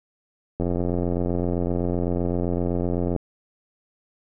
click train, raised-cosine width 2 ms, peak -12 dBFS, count 226, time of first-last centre 0.6-3.163 s, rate 87.8 Hz, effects none

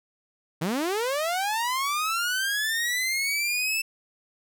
sawtooth linear sweep, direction up, 146.8 to 2655 Hz, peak -21 dBFS, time 0.61-3.82 s, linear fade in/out 10 ms, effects none

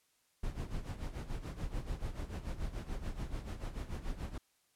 brown noise with tremolo, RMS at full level -37 dBFS, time 0.43-4.38 s, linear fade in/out 5 ms, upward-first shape sine, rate 6.9 Hz, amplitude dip 75%, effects white hiss -74 dBFS RMS until 4.75 s + low-pass 12000 Hz 12 dB/octave

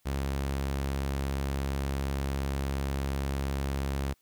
sawtooth tone, 68.6 Hz, C#2, 17 cents flat, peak -25 dBFS, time 0.05-4.14 s, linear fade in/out 20 ms, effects white hiss -70 dBFS RMS until 4.21 s

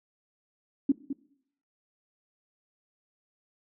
sine tone with echo, 277.3 Hz, C#4, 1 cent sharp, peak -18 dBFS, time 0.89-0.92 s, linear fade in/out 5 ms, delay 210 ms, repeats 1, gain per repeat -10 dB, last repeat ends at 1.13 s, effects noise-tail reverb RT60 0.7 s tail -20 dB re dry

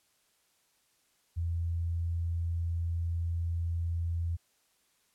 sine tone, 84.4 Hz, E2, 41 cents sharp, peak -29 dBFS, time 1.36-4.37 s, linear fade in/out 20 ms, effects white hiss -71 dBFS RMS until 5.14 s + low-pass 12000 Hz 12 dB/octave

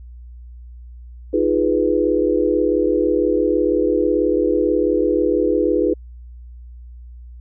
sine chord, F half-diminished seventh, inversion third, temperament equal, 311.1 / 349.2 / 415.3 / 493.9 Hz, Eb4 / F4 / Ab4 / Cb5, 0 / 0 / 0 / 0 cents, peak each -20 dBFS, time 1.33-5.94 s, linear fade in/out 10 ms, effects added 60 Hz sine -35 dBFS peak until 7.4 s

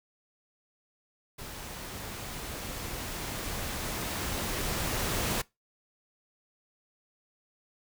pink noise with level ramp, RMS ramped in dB -42 to -30 dBFS, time 1.38-5.42 s, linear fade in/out 10 ms, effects noise-tail reverb RT60 0.2 s tail -22 dB re dry

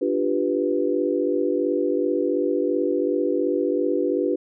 sine chord, G dominant seventh, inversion second, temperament equal, 293.7 / 349.2 / 392 / 493.9 Hz, D4 / F4 / G4 / B4, 0 / 0 / 0 / 0 cents, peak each -25 dBFS, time 0.01-4.36 s, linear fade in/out 10 ms, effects none

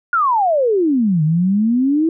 sine exponential two-way sweep, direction down then up, 1448 to 150 to 333.1 Hz, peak -12 dBFS, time 0.13-2.09 s, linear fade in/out 2 ms, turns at 1.23 s, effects none

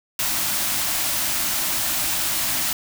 white band-stop noise, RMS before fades -23 dBFS, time 0.19-2.73 s, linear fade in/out 2 ms, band 360 to 560 Hz, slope 96 dB/octave, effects none

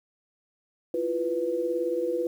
sine tone cluster, 333.3 / 351.5 / 493.7 Hz, E4 / F4 / B4, +19 / +11 / -1 cents, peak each -33 / -30 / -27 dBFS, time 0.94-2.27 s, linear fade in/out 2 ms, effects 9-bit

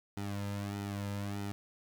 sawtooth tone with flanger, 100.9 Hz, G#2, 49 cents flat, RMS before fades -38 dBFS, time 0.17-1.52 s, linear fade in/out 0 ms, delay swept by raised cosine 1.8 to 2.73 ms, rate 1.6 Hz, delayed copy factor -0.8, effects none

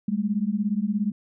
sine beating tone pair, 198.8 / 215.8 Hz, G3 / A3, +25 / -33 cents, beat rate 17 Hz, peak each -25 dBFS, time 0.08-1.12 s, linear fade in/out 5 ms, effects none

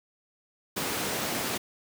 pink high-pass noise, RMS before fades -31 dBFS, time 0.76-1.58 s, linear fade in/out 10 ms, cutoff 180 Hz, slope 12 dB/octave, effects none

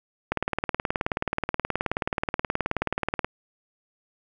click train, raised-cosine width 0.5 ms, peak -9 dBFS, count 56, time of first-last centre 0.32-3.246 s, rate 18.8 Hz, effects none

